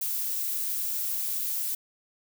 violet noise, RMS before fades -30 dBFS, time 0.01-1.75 s, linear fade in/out 5 ms, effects none

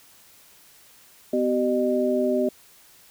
sine tone cluster, 250.9 / 384 / 609 Hz, B3 / G4 / D#5, +28 / -36 / -37 cents, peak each -24 dBFS, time 1.33-2.49 s, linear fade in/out 5 ms, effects white hiss -53 dBFS RMS until 3.1 s

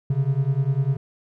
triangle beating tone pair, 131.4 / 141.4 Hz, C3 / C#3, +8 / +35 cents, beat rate 10 Hz, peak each -20 dBFS, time 0.1-0.97 s, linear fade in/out 5 ms, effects none

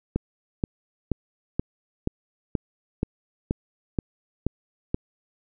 click train, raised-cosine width 3 ms, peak -10 dBFS, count 11, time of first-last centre 0.16-4.945 s, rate 2.09 Hz, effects none

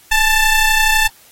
20% pulse ring-modulated tone, 880 Hz, A5, in tune, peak -3 dBFS, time 0.11-1.08 s, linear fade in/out 10 ms, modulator 896 Hz, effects white hiss -47 dBFS RMS until 1.31 s + AAC 48 kbps

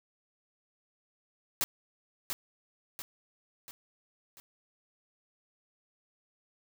white noise with echo, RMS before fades -29 dBFS, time 1.61-1.64 s, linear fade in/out 0 ms, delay 690 ms, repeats 4, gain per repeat -6 dB, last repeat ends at 4.4 s, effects none

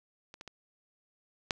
clicks, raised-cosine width 0.2 ms, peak -30 / -27 / -27 / -11 dBFS, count 4, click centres 0.341 / 0.411 / 0.477 / 1.508 s, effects none

